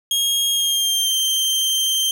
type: tone with pitch glide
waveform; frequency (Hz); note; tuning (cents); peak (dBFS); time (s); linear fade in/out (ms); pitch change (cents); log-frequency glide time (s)
sawtooth; 3260 to 3144; G#7 to G7; -33 to +4; -14; 0.11-2.11; 2; -63; 0.51-1.12
effects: none